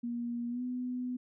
sine tone with pitch glide, 237.9 to 249.7 Hz, A#3 to B3, +35 to +19 cents, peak -33 dBFS, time 0.03-1.17 s, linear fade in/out 10 ms, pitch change +84 cents, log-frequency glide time 0.49-0.62 s, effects none

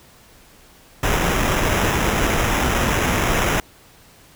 pink noise with sample-and-hold, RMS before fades -19 dBFS, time 1.03-3.6 s, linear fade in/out 2 ms, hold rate 4410 Hz, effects pink hiss -49 dBFS RMS until 4.35 s

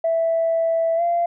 sine tone with pitch glide, 659.3 to 688.1 Hz, E5 to F5, 0 to -26 cents, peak -16 dBFS, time 0.04-1.26 s, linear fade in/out 5 ms, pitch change +74 cents, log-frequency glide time 0.96-1.02 s, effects tanh soft clip ceiling -12 dBFS

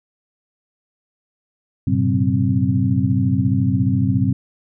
sine tone cluster, 99 / 116 / 130.4 / 189.9 / 262 Hz, G2 / A#2 / C3 / F#3 / C4, +18 / -8 / -5 / +45 / +2 cents, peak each -21 dBFS, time 1.87-4.33 s, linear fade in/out 5 ms, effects none

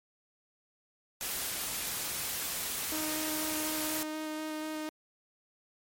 white noise, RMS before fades -35 dBFS, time 1.21-4.03 s, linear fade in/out 0 ms
sawtooth tone with vibrato, 310 Hz, D#4, 6 cents flat, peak -31 dBFS, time 2.92-4.89 s, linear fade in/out 0 ms, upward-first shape square, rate 4.1 Hz, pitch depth 8 cents each way
effects MP3 64 kbps

